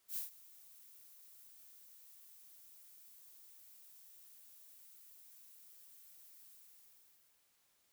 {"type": "noise with ADSR envelope", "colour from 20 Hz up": "violet", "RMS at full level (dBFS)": -39, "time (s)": [0.08, 7.48], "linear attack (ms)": 88, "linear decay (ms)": 130, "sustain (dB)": -21, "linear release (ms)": 1000, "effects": ["white hiss -75 dBFS RMS until 7.92 s"]}